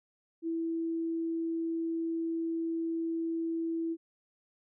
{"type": "tone", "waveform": "sine", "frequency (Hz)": 329.6, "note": "E4", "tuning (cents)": 0, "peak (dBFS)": -30, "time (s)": [0.42, 3.97], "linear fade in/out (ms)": 50, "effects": []}